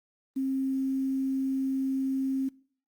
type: tone with quantisation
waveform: sine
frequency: 266.8 Hz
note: C4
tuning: 34 cents sharp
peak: -26 dBFS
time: 0.36-2.49 s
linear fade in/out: 10 ms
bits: 9
effects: noise-tail reverb RT60 0.5 s tail -22 dB re dry + Opus 32 kbps